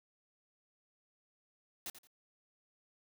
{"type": "noise with echo", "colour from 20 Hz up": "white", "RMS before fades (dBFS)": -42, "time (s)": [1.86, 1.9], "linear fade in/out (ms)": 2, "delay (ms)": 86, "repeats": 2, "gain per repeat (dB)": -12, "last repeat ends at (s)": 2.072, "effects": []}